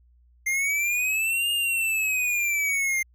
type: linear two-way sweep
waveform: square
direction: up then down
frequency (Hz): 2093 to 2838 to 2093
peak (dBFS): -23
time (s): 0.46-3.03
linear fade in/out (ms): 10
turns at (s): 1.51
effects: added 60 Hz sine -55 dBFS peak until 3.14 s